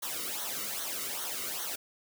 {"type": "noise with flanger", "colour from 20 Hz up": "white", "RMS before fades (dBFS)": -36, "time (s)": [0.02, 1.76], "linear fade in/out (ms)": 10, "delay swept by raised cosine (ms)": [0.4, 1.22], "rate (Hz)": 2.5, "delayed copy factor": -0.75, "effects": []}